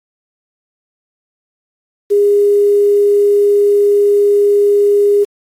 sine tone with quantisation, 408 Hz, G#4, 31 cents flat, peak -7 dBFS, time 2.1-5.25 s, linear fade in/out 20 ms, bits 6, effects AAC 48 kbps

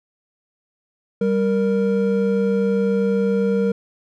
triangle tone pair together, 195.85 / 466.2 Hz, G3 / A#4, -1 / 0 cents, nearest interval octave + minor third, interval 1501 cents, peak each -17 dBFS, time 1.21-3.72 s, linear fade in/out 5 ms, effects none

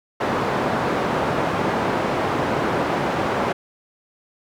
white band-pass noise, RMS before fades -22 dBFS, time 0.2-3.53 s, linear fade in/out 10 ms, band 110 to 940 Hz, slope 12 dB/octave, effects none

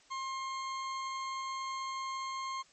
40% pulse tone, 1065 Hz, C6, 30 cents sharp, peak -35 dBFS, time 0.1-2.63 s, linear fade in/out 20 ms, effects white hiss -63 dBFS RMS until 2.72 s + MP3 32 kbps

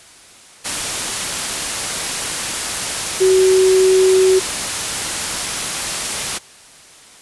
sine tone in noise, 376.2 Hz, F#4, 29 cents sharp, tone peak -9 dBFS, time 3.2-4.4 s, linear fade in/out 20 ms, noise white, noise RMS -21 dBFS, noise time 0.64-6.39 s, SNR +9 dB, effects white hiss -43 dBFS RMS until 7.21 s + resampled to 24000 Hz

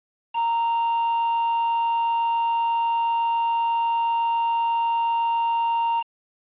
triangle tone with quantisation, 927 Hz, A#5, 10 cents flat, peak -18 dBFS, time 0.33-6.04 s, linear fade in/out 50 ms, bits 5, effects resampled to 8000 Hz

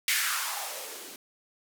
violet noise with band-pass filter sweep, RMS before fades -32 dBFS, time 0.08-1.16 s, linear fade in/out 2 ms, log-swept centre 2200 to 260 Hz, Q 3.3, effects none

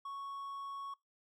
triangle tone, 1108.7 Hz, C#6, in tune, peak -39 dBFS, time 0.05-0.94 s, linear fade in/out 5 ms, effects noise-tail reverb RT60 0.2 s tail -25 dB re dry

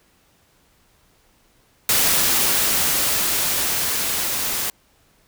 white noise with level ramp, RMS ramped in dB -17 to -24 dBFS, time 1.89-4.7 s, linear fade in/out 2 ms, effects pink hiss -59 dBFS RMS until 5.27 s

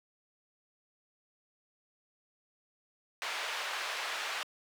white band-pass noise, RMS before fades -37 dBFS, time 3.22-4.43 s, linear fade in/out 0 ms, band 630 to 2900 Hz, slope 12 dB/octave, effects high-pass 400 Hz 12 dB/octave

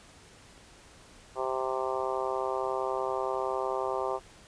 harmonic tone, 130.7 Hz, C3, 1 cent flat, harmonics 3 / 4 / 5 / 6 / 7 / 8 / 9, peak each -34 / -35 / -36 / -37 / -37 / -38 / -39 dBFS, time 1.35-4.2 s, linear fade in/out 50 ms, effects pink hiss -54 dBFS RMS until 4.47 s + resampled to 22050 Hz

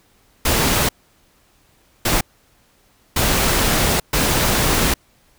pink noise bursts at uneven times, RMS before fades -17 dBFS, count 4, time 0.45-0.89 / 2.05-2.21 / 3.16-4 / 4.13-4.94 s, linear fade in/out 5 ms, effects pink hiss -57 dBFS RMS until 5.38 s

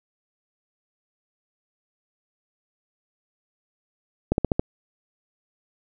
slowing click train, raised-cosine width 2 ms, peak -6 dBFS, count 5, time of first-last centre 4.32-4.595 s, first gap 61 ms, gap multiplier 1.08, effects none

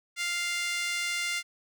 5% pulse tone with high-pass filter, 698.5 Hz, F5, in tune, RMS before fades -31 dBFS, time 0.16-1.43 s, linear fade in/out 50 ms, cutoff 1800 Hz, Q 5.3, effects none

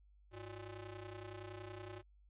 sawtooth ring-modulated tone, 233.3 Hz, A#3, 2 cents sharp, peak -40 dBFS, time 0.31-2.03 s, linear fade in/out 50 ms, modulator 132 Hz, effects added 50 Hz sine -63 dBFS peak until 2.29 s + resampled to 8000 Hz

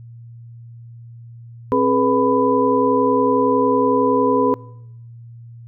sine tone cluster, 265.9 / 420 / 490.9 / 997 Hz, C4 / G#4 / B4 / B5, +28 / +19 / -10 / +16 cents, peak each -19 dBFS, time 1.72-4.54 s, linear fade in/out 0 ms, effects noise-tail reverb RT60 0.9 s tail -24 dB re dry + added 117 Hz sine -36 dBFS peak until 5.67 s

